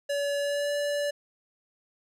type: tone with pitch glide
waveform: square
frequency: 570 to 579.3 Hz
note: C#5 to D5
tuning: +48 to -24 cents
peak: -27 dBFS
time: 0.09-1.11 s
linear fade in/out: 10 ms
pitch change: +28 cents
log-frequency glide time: 0.39-0.72 s
effects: low-pass 11000 Hz 12 dB/octave